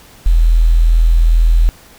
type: tone with quantisation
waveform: sine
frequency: 41.2 Hz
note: E1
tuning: in tune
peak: -6 dBFS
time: 0.26-1.69 s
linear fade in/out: 0 ms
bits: 6
effects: pink hiss -42 dBFS RMS until 1.98 s